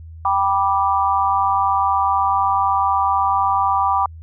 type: chord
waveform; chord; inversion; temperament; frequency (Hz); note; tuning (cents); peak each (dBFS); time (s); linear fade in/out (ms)
sine; G major; none; just; 784 / 980 / 1176; G5 / B5 / D6; 0 / -14 / +2; -19; 0.25-4.06; 2
effects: added 81 Hz sine -34 dBFS peak until 4.22 s